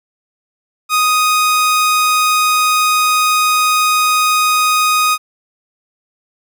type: tone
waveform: sawtooth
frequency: 1246 Hz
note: D#6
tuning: 2 cents sharp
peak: -7 dBFS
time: 0.89-5.18 s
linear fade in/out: 50 ms
effects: none